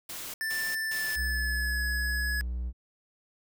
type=noise bursts; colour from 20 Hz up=white; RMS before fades=-39 dBFS; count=3; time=0.09-1.16 s; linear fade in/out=5 ms; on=250 ms; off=160 ms
type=tone with pitch glide; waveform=square; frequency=1771 to 1688.1 Hz; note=A6 to G#6; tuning=+11 to +28 cents; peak=-30 dBFS; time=0.41-2.41 s; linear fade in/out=0 ms; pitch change=-83 cents; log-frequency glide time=0.82-1.84 s
type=tone with vibrato; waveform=triangle; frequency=60.8 Hz; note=B1; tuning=26 cents flat; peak=-28 dBFS; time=1.15-2.73 s; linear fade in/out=50 ms; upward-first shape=square; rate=20 Hz; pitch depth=13 cents each way
effects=none